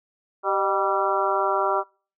harmonic tone with a mistuned harmonic, 194.5 Hz, G3, 13 cents flat, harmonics 2 / 3 / 4 / 5 / 6 / 7, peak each -27 / -27 / -27 / -27 / -27 / -27 dBFS, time 0.43-1.84 s, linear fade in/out 50 ms, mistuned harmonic 3, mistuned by +70 cents, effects noise-tail reverb RT60 0.4 s tail -26 dB re dry

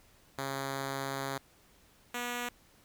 5% pulse tone pair in turn, 136.5 / 242.7 Hz, C#3 / B3, -26 / -30 cents, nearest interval minor seventh, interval 996 cents, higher second, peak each -23 dBFS, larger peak neither, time 0.38-1.38 / 2.14-2.49 s, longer first, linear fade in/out 5 ms, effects pink hiss -63 dBFS RMS until 2.84 s

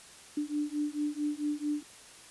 sine beating tone pair, 293.7 / 298.2 Hz, D4 / D4, 0 / +27 cents, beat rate 4.5 Hz, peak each -33 / -33 dBFS, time 0.37-1.83 s, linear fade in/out 5 ms, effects white hiss -52 dBFS RMS until 2.3 s + resampled to 24000 Hz

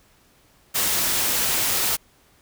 white noise, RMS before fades -22 dBFS, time 0.74-1.97 s, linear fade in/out 20 ms, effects pink hiss -58 dBFS RMS until 2.41 s

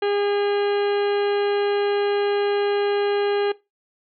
harmonic tone, 407 Hz, G#4, 35 cents flat, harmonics 1 / 2 / 3 / 4 / 5 / 6 / 7 / 8 / 10, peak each -20 / -28 / -36 / -33 / -39 / -38 / -38 / -40 / -42 dBFS, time 0.02-3.52 s, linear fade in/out 5 ms, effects noise-tail reverb RT60 0.2 s tail -18 dB re dry

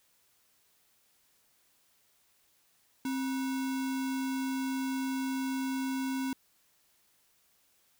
sine tone with sample-and-hold, 264.3 Hz, C4, 18 cents sharp, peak -30 dBFS, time 3.05-6.33 s, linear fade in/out 2 ms, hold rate 1225 Hz, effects white hiss -69 dBFS RMS until 7.99 s

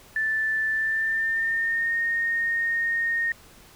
sine tone with pitch glide, 1760 to 1848.6 Hz, A6 to A#6, 0 to -15 cents, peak -22 dBFS, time 0.16-3.32 s, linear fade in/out 2 ms, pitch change +85 cents, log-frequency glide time 0.71-1.97 s, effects pink hiss -51 dBFS RMS until 3.75 s

